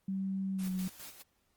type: tone with pitch glide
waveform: sine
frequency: 192.4 to 185.63 Hz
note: G3 to F#3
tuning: -32 to +6 cents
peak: -32 dBFS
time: 0.08-0.88 s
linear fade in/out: 5 ms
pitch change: -62 cents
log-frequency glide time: 0.52-0.7 s
type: noise with tremolo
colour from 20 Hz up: white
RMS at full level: -47 dBFS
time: 0.58-1.23 s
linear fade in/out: 20 ms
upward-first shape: square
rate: 4.8 Hz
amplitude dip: 60%
effects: pink hiss -75 dBFS RMS until 1.56 s + Opus 24 kbps